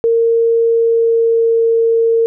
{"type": "tone with pitch glide", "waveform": "sine", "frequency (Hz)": [460.1, 457.2], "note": ["A#4", "A#4"], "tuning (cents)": [-23, -34], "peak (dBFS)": -9, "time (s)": [0.04, 2.26], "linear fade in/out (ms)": 0, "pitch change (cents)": -11, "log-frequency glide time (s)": [0.65, 1.67], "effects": []}